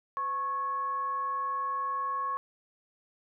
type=tone with frequency modulation; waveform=sine; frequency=1100 Hz; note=C#6; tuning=14 cents flat; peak=-29 dBFS; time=0.17-2.37 s; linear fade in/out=0 ms; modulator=589 Hz; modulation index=0.24; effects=none